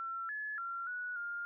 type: tone with pitch steps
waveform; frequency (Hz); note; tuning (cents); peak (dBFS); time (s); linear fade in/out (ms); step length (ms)
sine; 1351 / 1710 / 1373 / 1469 / 1407; E6 / A6 / F6 / F#6 / F6; +42 / -50 / -30 / -13 / +12; -37; 0-1.45; 0; 290
effects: none